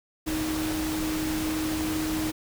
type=tone in noise; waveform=sine; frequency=312.7 Hz; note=D#4; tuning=9 cents sharp; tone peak=-27 dBFS; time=0.26-2.32 s; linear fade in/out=20 ms; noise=pink; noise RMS=-33 dBFS; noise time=0.26-2.32 s; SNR=+3 dB; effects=none